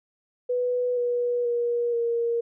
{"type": "tone with pitch steps", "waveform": "sine", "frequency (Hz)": [493.9, 485.1, 476.5, 468.1], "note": ["B4", "B4", "A#4", "A#4"], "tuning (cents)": [0, -31, 38, 7], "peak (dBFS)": -22, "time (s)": [0.49, 2.41], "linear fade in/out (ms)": 10, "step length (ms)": 480, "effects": []}